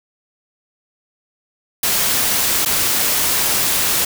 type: noise with dropouts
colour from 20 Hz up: white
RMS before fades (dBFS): -17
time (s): 1.83-4.05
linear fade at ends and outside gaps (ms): 5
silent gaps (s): 2.651-2.658
effects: none